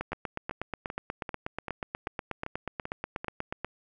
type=two click trains; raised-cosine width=0.5 ms; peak=-20 / -17 dBFS; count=9 / 31; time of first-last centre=0.12-3.245 / 0.01-3.646 s; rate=2.56 / 8.25 Hz; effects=none